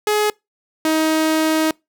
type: tone pair in turn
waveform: sawtooth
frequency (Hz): 421.3 / 315.6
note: G#4 / D#4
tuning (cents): +25 / +25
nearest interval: perfect fourth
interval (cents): 500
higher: first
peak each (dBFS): -11 / -11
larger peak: neither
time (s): 0.07-0.3 / 0.85-1.71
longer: second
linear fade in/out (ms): 2
effects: noise-tail reverb RT60 0.2 s tail -25 dB re dry